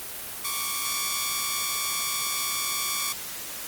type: tone pair together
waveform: 5% pulse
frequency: 1104.3 / 1170 Hz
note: C#6 / D6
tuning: -7 / -7 cents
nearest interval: minor second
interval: 100 cents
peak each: -18 / -17 dBFS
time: 0.44-3.13 s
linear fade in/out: 10 ms
effects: white hiss -36 dBFS RMS until 3.67 s + Opus 32 kbps